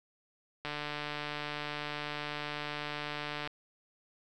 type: click train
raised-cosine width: 0.3 ms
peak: -21 dBFS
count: 419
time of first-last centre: 0.65-3.474 s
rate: 148 Hz
effects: none